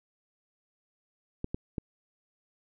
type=clicks; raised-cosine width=3 ms; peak=-19 dBFS; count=3; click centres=1.444 / 1.545 / 1.782 s; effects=none